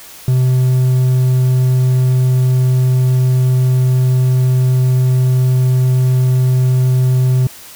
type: tone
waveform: triangle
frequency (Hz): 128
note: C3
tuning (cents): -38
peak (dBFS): -7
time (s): 0.28-7.47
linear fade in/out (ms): 2
effects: white hiss -36 dBFS RMS until 7.75 s